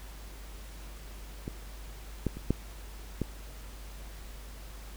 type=clicks; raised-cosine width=3 ms; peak=-22 / -15 / -28 / -12 / -16 dBFS; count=5; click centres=1.479 / 2.267 / 2.37 / 2.506 / 3.217 s; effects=added 50 Hz sine -43 dBFS peak until 4.96 s + pink hiss -51 dBFS RMS until 4.96 s